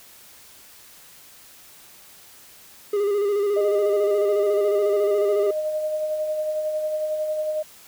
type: tone with vibrato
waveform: triangle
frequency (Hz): 406.9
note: G#4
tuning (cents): -35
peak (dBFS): -17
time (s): 2.93-5.51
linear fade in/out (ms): 5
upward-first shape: square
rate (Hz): 14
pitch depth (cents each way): 37
type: tone with tremolo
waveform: sine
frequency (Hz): 616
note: D#5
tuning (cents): -17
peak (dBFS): -21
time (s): 3.56-7.63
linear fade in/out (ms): 10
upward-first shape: sine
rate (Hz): 11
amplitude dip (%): 35
effects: white hiss -48 dBFS RMS until 7.87 s